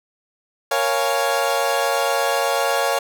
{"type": "chord", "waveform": "30% pulse", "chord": "Bb minor seventh", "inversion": "none", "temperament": "equal", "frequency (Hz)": [466.2, 554.4, 698.5, 830.6], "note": ["Bb4", "Db5", "F5", "Ab5"], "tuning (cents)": [0, 0, 0, 0], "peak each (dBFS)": [-23, -19, -21, -22], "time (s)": [0.71, 2.99], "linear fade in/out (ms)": 5, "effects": []}